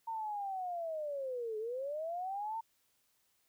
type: linear two-way sweep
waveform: sine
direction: down then up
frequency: 918 to 422.9 to 918 Hz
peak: -36 dBFS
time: 0.07-2.61 s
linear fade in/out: 10 ms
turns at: 1.58 s
effects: white hiss -75 dBFS RMS until 3.48 s